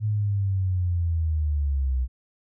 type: linear sweep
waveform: sine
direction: down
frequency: 108.2 to 61.74 Hz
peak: -21 dBFS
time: 0-2.08 s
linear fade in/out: 50 ms
effects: none